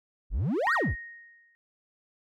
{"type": "exponential two-way sweep", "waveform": "triangle", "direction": "up then down", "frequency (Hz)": [36.71, 1661.2, 36.71], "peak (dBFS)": -23, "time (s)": [0.3, 0.96], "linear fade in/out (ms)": 50, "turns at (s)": 0.74}
{"type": "tone with exponential decay", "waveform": "sine", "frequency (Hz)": 1864.7, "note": "A#6", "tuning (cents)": 0, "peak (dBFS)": -23, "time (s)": [0.67, 1.55], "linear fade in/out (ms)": 0, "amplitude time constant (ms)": 190}
{"effects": []}